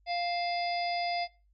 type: harmonic tone with a mistuned harmonic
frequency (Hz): 698.5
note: F5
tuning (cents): 0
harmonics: 1 / 3 / 4 / 5 / 6 / 7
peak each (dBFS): -30 / -38 / -45 / -45 / -48 / -39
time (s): 0.06-1.28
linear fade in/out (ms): 50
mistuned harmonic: 4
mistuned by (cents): -110
effects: noise-tail reverb RT60 0.3 s tail -19 dB re dry + added 50 Hz sine -63 dBFS peak until 1.53 s